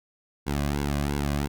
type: tone with flanger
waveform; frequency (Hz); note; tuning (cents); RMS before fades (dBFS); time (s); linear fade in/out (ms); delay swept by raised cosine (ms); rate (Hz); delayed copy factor
sawtooth; 71.7; D2; -41; -27; 0.46-1.48; 20; 1.6 to 2.26; 2.9; -0.95
effects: none